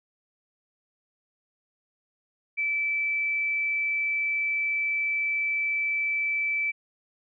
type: tone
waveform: sine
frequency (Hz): 2317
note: D7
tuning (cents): -24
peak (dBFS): -24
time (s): 2.57-6.72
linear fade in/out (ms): 20
effects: none